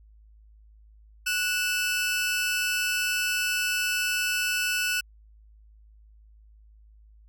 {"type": "tone pair together", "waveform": "sawtooth", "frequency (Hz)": [1475.7, 2637], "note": ["F#6", "E7"], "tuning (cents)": [-5, 0], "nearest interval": "minor seventh", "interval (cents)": 1005, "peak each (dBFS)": -24, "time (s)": [1.26, 5.01], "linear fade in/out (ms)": 10, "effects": ["added 53 Hz sine -51 dBFS peak until 7.28 s"]}